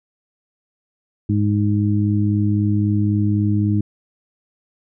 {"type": "harmonic tone", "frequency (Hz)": 103.8, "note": "G#2", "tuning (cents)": 0, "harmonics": [1, 2, 3], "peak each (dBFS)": [-17, -20, -22], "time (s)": [1.29, 3.81], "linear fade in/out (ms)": 5, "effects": []}